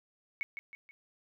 sine tone with echo, 2211 Hz, C#7, 5 cents flat, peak -31 dBFS, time 0.41-0.43 s, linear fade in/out 0 ms, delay 160 ms, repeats 3, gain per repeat -7 dB, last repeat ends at 0.91 s, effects none

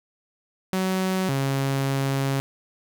sawtooth tone pair in turn, 187.7 / 136.51 Hz, F#3 / C#3, +25 / -26 cents, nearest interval tritone, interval 551 cents, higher first, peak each -18 dBFS, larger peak neither, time 0.73-1.29 / 1.29-2.4 s, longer second, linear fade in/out 0 ms, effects none

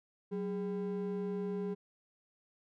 triangle ring-modulated tone, 298.5 Hz, D4, 28 cents sharp, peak -29 dBFS, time 0.31-1.75 s, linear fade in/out 20 ms, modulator 112 Hz, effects none

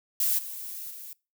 violet noise with level steps, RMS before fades -25 / -38 / -42 dBFS, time 0.2-1.13 s, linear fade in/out 2 ms, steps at 0.38 / 0.9 s, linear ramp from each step 10 ms, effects noise-tail reverb RT60 0.3 s tail -24 dB re dry

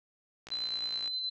click train, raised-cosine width 0.2 ms, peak -28 dBFS, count 37, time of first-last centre 0.47-1.076 s, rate 59.4 Hz
sine tone with tremolo, 4048 Hz, B7, 42 cents sharp, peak -31 dBFS, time 0.51-1.3 s, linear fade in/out 10 ms, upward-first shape square, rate 9.6 Hz, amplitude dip 25%
effects none

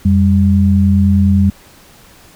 sine tone pair together, 88.2 / 198 Hz, F2 / G3, +18 / +18 cents, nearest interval octave + major second, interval 1400 cents, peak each -10 dBFS, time 0.05-1.5 s, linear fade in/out 5 ms, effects pink hiss -43 dBFS RMS until 2.35 s

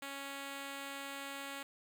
5% pulse tone, 277.2 Hz, C#4, in tune, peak -31 dBFS, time 0.02-1.63 s, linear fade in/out 5 ms, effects none

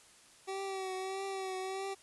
25% pulse tone with vibrato, 382.6 Hz, G4, 42 cents flat, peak -33 dBFS, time 0.47-1.95 s, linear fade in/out 20 ms, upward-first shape triangle, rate 1.6 Hz, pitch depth 43 cents each way, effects white hiss -60 dBFS RMS until 2.02 s + resampled to 24000 Hz

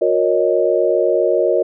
sine chord, D# minor seventh, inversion first, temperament equal with one note detuned, 362 / 466.2 / 554.4 / 622.3 Hz, F#4 / A#4 / C#5 / D#5, -38 / 0 / 0 / 0 cents, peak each -18 dBFS, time 0.01-1.63 s, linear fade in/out 10 ms, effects none

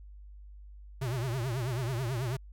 square tone with vibrato, 124.4 Hz, B2, 13 cents sharp, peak -31 dBFS, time 1.01-2.37 s, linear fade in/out 10 ms, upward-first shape triangle, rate 9.2 Hz, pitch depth 200 cents each way, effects added 50 Hz sine -46 dBFS peak until 2.52 s

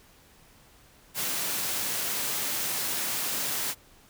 white high-pass noise, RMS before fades -30 dBFS, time 1.14-3.75 s, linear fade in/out 50 ms, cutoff 100 Hz, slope 96 dB/octave, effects pink hiss -57 dBFS RMS until 4.09 s

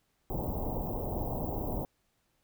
pink band-stop noise, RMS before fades -34 dBFS, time 0.3-1.85 s, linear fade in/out 0 ms, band 910 to 16000 Hz, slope 48 dB/octave, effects pink hiss -75 dBFS RMS until 2.43 s

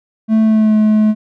triangle tone with pitch glide, 220 to 214.6 Hz, A3 to A3, 0 to -43 cents, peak -6 dBFS, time 0.28-1.15 s, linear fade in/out 50 ms, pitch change -43 cents, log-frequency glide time 0.42-0.76 s, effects none

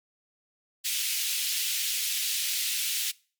pink high-pass noise, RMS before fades -29 dBFS, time 0.84-3.12 s, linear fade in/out 20 ms, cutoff 2600 Hz, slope 24 dB/octave, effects noise-tail reverb RT60 0.4 s tail -23 dB re dry + MP3 96 kbps

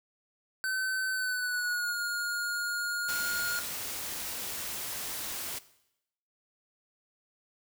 square tone with pitch glide, 1528 to 1425.7 Hz, G6 to F6, -45 to +35 cents, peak -30 dBFS, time 0.64-3.59 s, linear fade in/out 0 ms, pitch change -120 cents, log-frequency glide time 1.11-1.99 s
white noise, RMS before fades -37 dBFS, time 3.08-5.59 s, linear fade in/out 10 ms
effects noise-tail reverb RT60 0.8 s tail -17 dB re dry

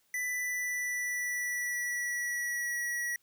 square tone with pitch glide, 1988 to 1925.8 Hz, B6 to B6, +11 to -44 cents, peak -32 dBFS, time 0.14-3.16 s, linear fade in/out 2 ms, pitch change -55 cents, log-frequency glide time 0.25-2.78 s, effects white hiss -71 dBFS RMS until 3.22 s

